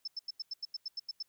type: tone bursts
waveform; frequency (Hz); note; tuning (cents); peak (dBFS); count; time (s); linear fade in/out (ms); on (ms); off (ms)
sine; 5274; E8; 0; -35; 11; 0.05-1.227; 5; 27; 88
effects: white hiss -75 dBFS RMS until 1.28 s